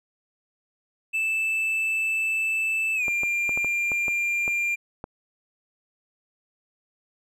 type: tone with pitch glide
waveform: triangle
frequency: 2637 to 2390 Hz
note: E7 to D7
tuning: 0 to +30 cents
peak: -21 dBFS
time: 1.13-4.76 s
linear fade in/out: 20 ms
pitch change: -170 cents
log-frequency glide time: 2.95-3.05 s
type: clicks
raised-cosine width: 1 ms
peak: -20 dBFS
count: 9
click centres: 3.082 / 3.234 / 3.493 / 3.575 / 3.646 / 3.918 / 4.082 / 4.479 / 5.041 s
effects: none